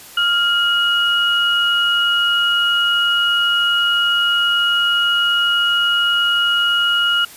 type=tone pair together; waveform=sine; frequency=1396.9 / 2897 Hz; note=F6 / F#7; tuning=0 / -37 cents; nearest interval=octave + minor second; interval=1263 cents; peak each=-16 dBFS; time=0.17-7.25 s; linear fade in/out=5 ms; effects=white hiss -39 dBFS RMS until 7.36 s + resampled to 32000 Hz